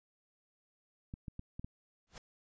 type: clicks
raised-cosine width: 5 ms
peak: -30 dBFS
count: 5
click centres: 1.139 / 1.282 / 1.394 / 1.595 / 1.645 s
type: noise with exponential growth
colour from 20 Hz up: pink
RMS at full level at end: -44 dBFS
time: 2.07-2.18 s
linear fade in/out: 1 ms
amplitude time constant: 22 ms
effects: resampled to 16000 Hz